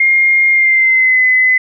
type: tone with pitch glide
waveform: sine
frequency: 2127 to 2024 Hz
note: C7 to B6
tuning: +28 to +42 cents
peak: -7 dBFS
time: 0-1.58 s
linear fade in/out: 5 ms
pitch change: -86 cents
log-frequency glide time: 0.51-1.21 s
effects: none